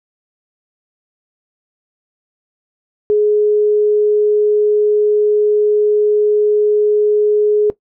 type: tone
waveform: sine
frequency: 420 Hz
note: G#4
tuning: 19 cents sharp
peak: -9 dBFS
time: 3.1-7.7 s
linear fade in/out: 0 ms
effects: noise-tail reverb RT60 0.1 s tail -17 dB re dry